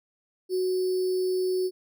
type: tone with sample-and-hold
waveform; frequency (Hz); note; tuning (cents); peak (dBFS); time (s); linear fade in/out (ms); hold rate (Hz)
sine; 370; F#4; 0; -23; 0.49-1.71; 50; 4900
effects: none